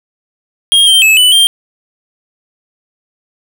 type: tone with pitch steps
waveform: square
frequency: 3239 / 3149 / 2597 / 2984 / 3178 Hz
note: G#7 / G7 / E7 / F#7 / G7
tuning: -44 / +7 / -26 / +14 / +23 cents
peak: -5 dBFS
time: 0.72-1.47 s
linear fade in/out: 0 ms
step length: 150 ms
effects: 7-bit